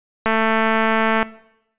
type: click train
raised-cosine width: 0.5 ms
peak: -4 dBFS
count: 216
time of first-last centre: 0.26-1.228 s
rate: 222 Hz
effects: noise-tail reverb RT60 0.8 s tail -19 dB re dry + resampled to 8000 Hz